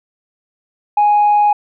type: tone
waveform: sine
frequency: 830.6 Hz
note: G#5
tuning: in tune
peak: -7 dBFS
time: 0.97-1.53 s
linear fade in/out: 5 ms
effects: tanh soft clip ceiling -6 dBFS